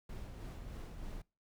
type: noise with tremolo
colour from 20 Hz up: brown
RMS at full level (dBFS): -44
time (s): 0.09-1.22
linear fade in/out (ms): 5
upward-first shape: sine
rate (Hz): 3.2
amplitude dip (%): 35
effects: noise-tail reverb RT60 0.3 s tail -24 dB re dry